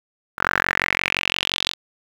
sawtooth tone with band-pass filter sweep, 45.78 Hz, F#1, 18 cents flat, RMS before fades -23 dBFS, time 0.37-1.75 s, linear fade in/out 50 ms, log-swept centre 1400 to 3900 Hz, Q 4.6, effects 7-bit

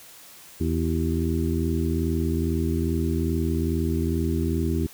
harmonic tone with a mistuned harmonic, 82.41 Hz, E2, in tune, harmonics 1 / 2 / 3 / 4 / 5, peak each -25 / -29 / -28 / -29 / -32 dBFS, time 0.6-4.87 s, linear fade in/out 10 ms, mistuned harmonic 5, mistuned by -100 cents, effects white hiss -47 dBFS RMS until 4.93 s

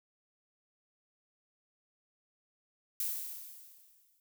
violet noise with exponential decay, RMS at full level -33 dBFS, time 3-4.2 s, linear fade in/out 2 ms, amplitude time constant 260 ms, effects none

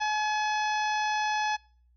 harmonic tone, 850 Hz, G#5, 40 cents sharp, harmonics 1 / 2 / 3 / 4 / 5 / 6 / 7, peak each -27 / -32 / -37 / -40 / -45 / -42 / -43 dBFS, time 0-1.57 s, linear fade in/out 20 ms, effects noise-tail reverb RT60 0.5 s tail -26 dB re dry + added 60 Hz sine -60 dBFS peak until 1.96 s

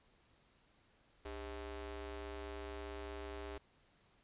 sawtooth ring-modulated tone, 233.1 Hz, A#3, in tune, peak -37 dBFS, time 1.25-3.58 s, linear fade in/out 5 ms, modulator 169 Hz, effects pink hiss -71 dBFS RMS until 4.23 s + resampled to 8000 Hz

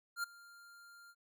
square tone with ADSR envelope, 1396.9 Hz, F6, in tune, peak -34 dBFS, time 0.16-1.15 s, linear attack 74 ms, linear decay 11 ms, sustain -22 dB, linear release 52 ms, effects none

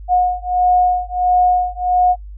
sine beating tone pair, 723 / 724.5 Hz, F#5 / F#5, -40 / -37 cents, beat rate 1.5 Hz, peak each -15 dBFS, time 0.08-2.16 s, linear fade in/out 50 ms, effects noise-tail reverb RT60 0.1 s tail -26 dB re dry + added 50 Hz sine -30 dBFS peak until 2.37 s

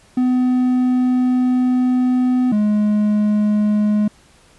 triangle tone pair in turn, 251.9 / 209.9 Hz, B3 / G#3, +34 / +19 cents, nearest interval minor third, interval 315 cents, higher first, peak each -11 dBFS, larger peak neither, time 0.17-2.52 / 2.52-4.08 s, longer first, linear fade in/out 5 ms, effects pink hiss -51 dBFS RMS until 4.58 s + resampled to 24000 Hz

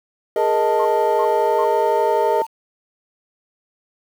sine tone with pitch glide, 884 to 902.1 Hz, A5 to A5, +8 to +43 cents, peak -19 dBFS, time 0.36-2.47 s, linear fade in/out 50 ms, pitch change +35 cents, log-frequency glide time 1.34-1.66 s
triangle chord, Ab suspended second, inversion none, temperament just, 415.3 / 467.2 / 623 Hz, Ab4 / Bb4 / Eb5, 0 / +4 / +2 cents, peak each -19 dBFS, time 0.36-2.42 s, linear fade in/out 2 ms
sine tone bursts, 1066 Hz, C6, 32 cents sharp, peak -24 dBFS, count 3, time 0.79-1.648 s, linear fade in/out 10 ms, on 66 ms, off 330 ms
effects 7-bit

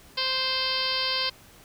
harmonic tone, 522 Hz, C5, 4 cents flat, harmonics 1 / 2 / 3 / 4 / 5 / 6 / 7 / 8 / 9 / 10, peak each -37 / -34 / -37 / -36 / -35 / -31 / -36 / -32 / -30 / -36 dBFS, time 0.17-1.3 s, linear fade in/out 10 ms, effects pink hiss -52 dBFS RMS until 1.64 s

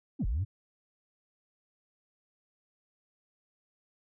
sine linear two-way sweep, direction down then up, 325.4 to 36.66 to 108.5 Hz, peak -26 dBFS, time 0.19-0.45 s, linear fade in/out 20 ms, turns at 0.26 s, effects tanh soft clip ceiling -25 dBFS

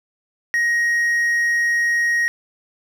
triangle tone, 1881 Hz, A#6, 15 cents sharp, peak -14 dBFS, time 0.54-2.28 s, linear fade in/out 0 ms, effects none

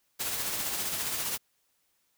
white noise with tremolo, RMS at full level -31 dBFS, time 0.19-1.38 s, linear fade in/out 20 ms, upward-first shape sine, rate 15 Hz, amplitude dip 35%, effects white hiss -73 dBFS RMS until 2.17 s

